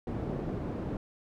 white low-pass noise, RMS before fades -35 dBFS, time 0.07-0.97 s, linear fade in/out 2 ms, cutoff 340 Hz, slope 12 dB/octave, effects none

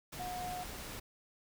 sine tone in noise, 724 Hz, F#5, 38 cents flat, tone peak -39 dBFS, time 0.19-0.64 s, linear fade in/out 10 ms, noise pink, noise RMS -45 dBFS, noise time 0.12-1 s, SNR +3 dB, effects none

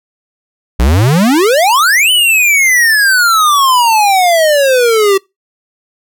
square exponential two-way sweep, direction up then down, 55 to 3048 to 381.6 Hz, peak -7 dBFS, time 0.79-5.18 s, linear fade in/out 10 ms, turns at 2.11 s, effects noise-tail reverb RT60 0.2 s tail -24 dB re dry

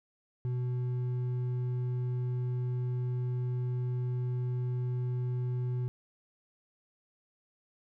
triangle tone with hard clipping, 124.3 Hz, B2, 12 cents sharp, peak -31 dBFS, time 0.45-5.88 s, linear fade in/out 0 ms, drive 8 dB, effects none

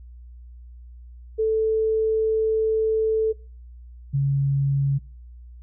sine tone pair in turn, 440 / 138.84 Hz, A4 / C#3, 0 / +3 cents, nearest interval octave + minor sixth, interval 1997 cents, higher first, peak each -18 dBFS, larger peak neither, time 1.38-3.33 / 4.13-4.99 s, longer first, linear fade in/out 20 ms, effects noise-tail reverb RT60 0.4 s tail -23 dB re dry + added 60 Hz sine -40 dBFS peak until 5.62 s

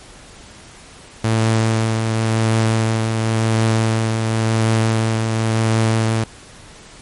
sawtooth tone with tremolo, 111.8 Hz, A2, 28 cents sharp, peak -9 dBFS, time 1.24-6.24 s, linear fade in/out 5 ms, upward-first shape triangle, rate 0.93 Hz, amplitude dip 40%, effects pink hiss -41 dBFS RMS until 7.01 s + MP3 48 kbps

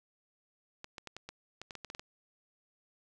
clicks, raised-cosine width 0.2 ms, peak -26 dBFS, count 12, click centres 0.844 / 0.982 / 1.073 / 1.166 / 1.29 / 1.616 / 1.708 / 1.753 / 1.847 / 1.901 / 1.949 / 1.995 s, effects none

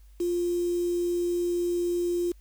sine tone with quantisation, 349.2 Hz, F4, in tune, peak -24 dBFS, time 0.2-2.32 s, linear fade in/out 5 ms, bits 7, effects added 50 Hz sine -49 dBFS peak until 2.4 s + white hiss -67 dBFS RMS until 2.4 s

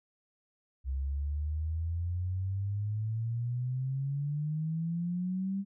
sine exponential sweep, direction up, 65.41 to 199.1 Hz, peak -30 dBFS, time 0.84-5.65 s, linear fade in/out 50 ms, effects none

